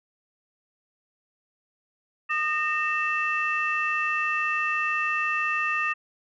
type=tone cluster; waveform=sine; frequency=1225 / 1837 / 2657 Hz; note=D#6 / A#6 / E7; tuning=-27 / -26 / +13 cents; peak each=-27 dBFS; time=2.29-5.94 s; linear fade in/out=20 ms; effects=tanh soft clip ceiling -15 dBFS